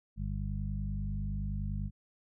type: harmonic tone with a mistuned harmonic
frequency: 50.1 Hz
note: G1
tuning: 38 cents sharp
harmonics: 1 / 2 / 3 / 4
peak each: -35 / -38 / -40 / -41 dBFS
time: 0.16-1.91 s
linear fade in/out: 50 ms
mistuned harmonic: 1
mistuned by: -17 cents
effects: none